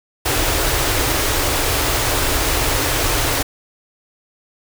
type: band-stop noise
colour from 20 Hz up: pink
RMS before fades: -18 dBFS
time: 0.25-3.43 s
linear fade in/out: 10 ms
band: 140 to 260 Hz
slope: 96 dB/octave
effects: none